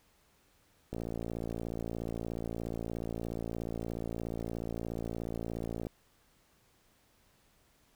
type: click train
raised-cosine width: 2 ms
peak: -24 dBFS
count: 282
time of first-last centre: 0.93-5.868 s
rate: 56.9 Hz
effects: pink hiss -68 dBFS RMS until 7.95 s